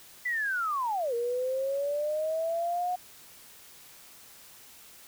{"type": "linear two-way sweep", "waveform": "sine", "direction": "down then up", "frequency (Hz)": [2009, 466.2, 730], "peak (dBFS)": -27, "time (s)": [0.25, 2.96], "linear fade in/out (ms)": 10, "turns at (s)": 1.14, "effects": ["white hiss -52 dBFS RMS until 5.07 s"]}